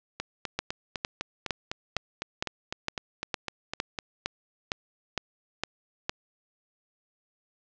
two click trains, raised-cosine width 0.2 ms, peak -14 / -10 dBFS, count 16 / 13, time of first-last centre 0.2-3.988 / 0.59-6.095 s, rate 3.96 / 2.18 Hz, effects low-pass 6000 Hz 12 dB/octave

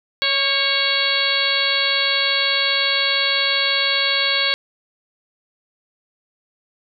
harmonic tone with a mistuned harmonic, 554.4 Hz, C#5, in tune, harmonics 1 / 2 / 3 / 4 / 5 / 6 / 7 / 8, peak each -29 / -29 / -25 / -23 / -27 / -23 / -23 / -23 dBFS, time 0.22-4.54 s, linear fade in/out 0 ms, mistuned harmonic 3, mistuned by -41 cents, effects none

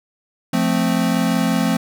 square chord, F major, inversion none, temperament equal with one note detuned, 174.61 / 220 / 260.7 Hz, F3 / A3 / C4, 0 / 0 / -6 cents, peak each -21 dBFS, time 0.53-1.77 s, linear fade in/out 5 ms, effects none

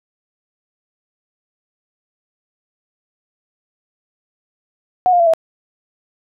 sine tone with pitch steps, 732 / 704.2 / 677.5 / 651.8 Hz, F#5 / F5 / E5 / E5, -19 / +14 / +47 / -20 cents, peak -9 dBFS, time 5.06-5.336 s, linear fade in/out 0 ms, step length 69 ms, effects none

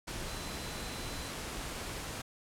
sine tone in noise, 4032 Hz, B7, 35 cents sharp, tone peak -50 dBFS, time 0.27-1.31 s, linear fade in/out 10 ms, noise pink, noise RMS -40 dBFS, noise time 0.07-2.22 s, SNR -13 dB, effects low-pass 11000 Hz 12 dB/octave

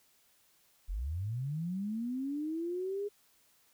sine linear sweep, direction up, 38.78 to 415.3 Hz, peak -33 dBFS, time 0.88-3.09 s, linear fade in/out 20 ms, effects white hiss -68 dBFS RMS until 3.73 s

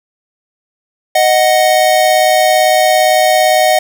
square tone pair together, 622.3 / 740 Hz, D#5 / F#5, 0 / 0 cents, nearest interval minor third, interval 300 cents, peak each -11 dBFS, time 1.15-3.79 s, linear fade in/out 5 ms, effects none

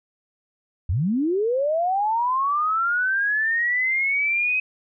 sine linear sweep, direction up, 70.4 to 2540 Hz, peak -19 dBFS, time 0.89-4.6 s, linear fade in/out 5 ms, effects none

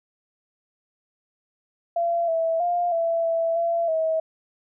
sine tone with pitch steps, 682 / 656 / 702 / 667 / 662 / 676 / 642 Hz, F5 / E5 / F5 / E5 / E5 / E5 / E5, -41 / -9 / +9 / +20 / +7 / +43 / -46 cents, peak -20 dBFS, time 1.96-4.2 s, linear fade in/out 5 ms, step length 320 ms, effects none

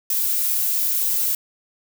violet noise, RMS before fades -21 dBFS, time 0.1-1.35 s, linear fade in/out 2 ms, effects none

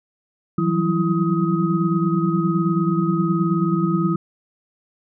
sine tone cluster, 164.4 / 183.1 / 192.6 / 331.8 / 1259 Hz, E3 / F#3 / G3 / E4 / D#6, -4 / -18 / -30 / +11 / +20 cents, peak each -21 / -22 / -27 / -22 / -27 dBFS, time 0.58-4.16 s, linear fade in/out 5 ms, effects none

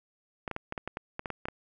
clicks, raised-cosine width 0.5 ms, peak -19 dBFS, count 12, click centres 0.478 / 0.513 / 0.564 / 0.724 / 0.778 / 0.876 / 0.971 / 1.194 / 1.258 / 1.303 / 1.455 / 1.485 s, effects none

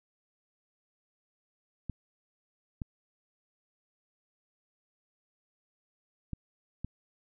clicks, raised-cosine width 5 ms, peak -23 dBFS, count 4, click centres 1.897 / 2.818 / 6.333 / 6.846 s, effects none

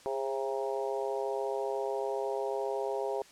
harmonic tone with a mistuned harmonic, 134.1 Hz, C3, 43 cents sharp, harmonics 3 / 4 / 5 / 6 / 7, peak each -34 / -36 / -38 / -40 / -41 dBFS, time 0.06-3.22 s, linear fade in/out 0 ms, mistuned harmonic 3, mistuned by +26 cents, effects white hiss -56 dBFS RMS until 3.31 s + low-pass 8000 Hz 12 dB/octave

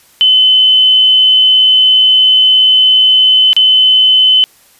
sine tone with dropouts, 3039 Hz, F#7, 46 cents sharp, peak -4 dBFS, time 0.21-4.44 s, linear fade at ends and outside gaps 0 ms, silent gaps 3.531-3.565 s, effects white hiss -46 dBFS RMS until 4.79 s + resampled to 32000 Hz

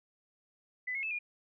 sine tone with pitch steps, 2004 / 2168 / 2618 / 2428 Hz, B6 / C#7 / E7 / D#7, +25 / -39 / -13 / -43 cents, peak -33 dBFS, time 0.87-1.19 s, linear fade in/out 10 ms, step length 80 ms, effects none

